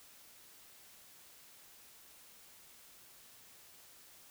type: silence
effects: white hiss -59 dBFS RMS until 4.3 s